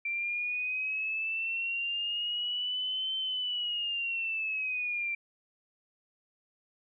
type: linear two-way sweep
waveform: sine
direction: up then down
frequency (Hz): 2349 to 3092 to 2349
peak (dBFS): -30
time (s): 0.05-5.15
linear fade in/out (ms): 5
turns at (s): 3.16
effects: none